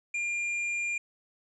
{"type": "tone with tanh clipping", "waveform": "sine", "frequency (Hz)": 2400, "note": "D7", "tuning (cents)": 37, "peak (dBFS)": -30, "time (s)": [0.14, 0.98], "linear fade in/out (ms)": 5, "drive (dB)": 7, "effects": ["resampled to 22050 Hz"]}